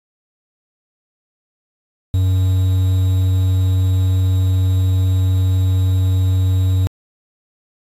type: tone with quantisation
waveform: triangle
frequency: 93.4 Hz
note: F#2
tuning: 17 cents sharp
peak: -10 dBFS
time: 2.14-6.87 s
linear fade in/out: 0 ms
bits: 6
effects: AAC 48 kbps